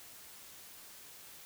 silence, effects white hiss -53 dBFS RMS until 1.45 s

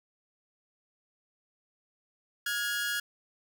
sawtooth tone pair together, 1425.7 / 1661.2 Hz, F6 / G#6, +35 / 0 cents, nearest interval minor third, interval 265 cents, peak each -30 / -28 dBFS, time 2.46-3 s, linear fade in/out 5 ms, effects none

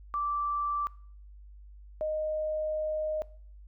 sine tone pair in turn, 1168 / 618.7 Hz, D6 / D#5, -10 / -10 cents, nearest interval major seventh, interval 1100 cents, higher first, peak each -28 dBFS, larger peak neither, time 0.14-0.87 / 2.01-3.22 s, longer second, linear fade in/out 0 ms, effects noise-tail reverb RT60 0.5 s tail -21 dB re dry + added 50 Hz sine -47 dBFS peak until 3.67 s

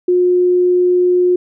sine tone, 359.2 Hz, F4, 49 cents sharp, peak -9 dBFS, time 0.08-1.36 s, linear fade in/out 5 ms, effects none

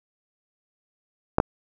clicks, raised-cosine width 1 ms, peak -3 dBFS, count 2, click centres 1.384 / 1.401 s, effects none

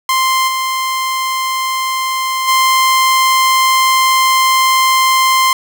sawtooth tone with level steps, 1046.5 Hz, C6, in tune, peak -7 / -11 / -5 dBFS, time 0.09-5.53 s, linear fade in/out 2 ms, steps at 0.47 / 2.47 s, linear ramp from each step 20 ms, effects none

